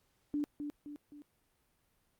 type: tone with echo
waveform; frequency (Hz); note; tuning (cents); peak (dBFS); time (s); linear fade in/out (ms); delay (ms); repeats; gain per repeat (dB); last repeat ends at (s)
sine; 292.8; D4; -5; -31; 0.34-0.44; 0; 260; 3; -6; 1.22
effects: pink hiss -75 dBFS RMS until 2.19 s + Opus 48 kbps